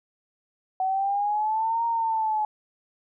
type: exponential two-way sweep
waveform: sine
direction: up then down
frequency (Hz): 749 to 932.3 to 848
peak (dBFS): -22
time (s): 0.8-2.45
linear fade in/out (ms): 2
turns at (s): 1.85
effects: none